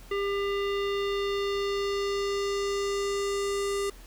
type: tone with low-pass filter sweep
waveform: square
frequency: 400 Hz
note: G4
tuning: 35 cents sharp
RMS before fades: -29 dBFS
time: 0.11-3.9 s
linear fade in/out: 5 ms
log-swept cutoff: 2600 to 9200 Hz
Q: 1.6
effects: added 41 Hz sine -47 dBFS peak until 4.06 s + pink hiss -53 dBFS RMS until 4.06 s